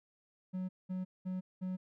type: tone bursts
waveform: triangle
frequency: 185 Hz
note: F#3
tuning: in tune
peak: -33 dBFS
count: 4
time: 0.53-1.77 s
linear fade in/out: 20 ms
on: 160 ms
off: 200 ms
effects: none